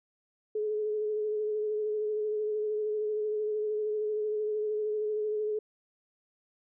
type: tone with vibrato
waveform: sine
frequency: 425.6 Hz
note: G#4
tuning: 42 cents sharp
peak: -28 dBFS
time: 0.55-5.59 s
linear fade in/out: 5 ms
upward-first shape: sine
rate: 13 Hz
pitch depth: 24 cents each way
effects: none